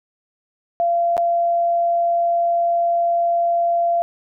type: tone with dropouts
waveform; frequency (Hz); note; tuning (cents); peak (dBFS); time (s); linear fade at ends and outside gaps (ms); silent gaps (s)
sine; 686; F5; -31; -15; 0.8-4.02; 0; 1.168-1.178
effects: none